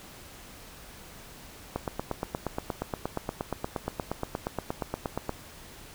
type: click train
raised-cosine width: 1 ms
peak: -15 dBFS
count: 31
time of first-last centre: 1.76-5.294 s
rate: 8.49 Hz
effects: pink hiss -48 dBFS RMS until 5.94 s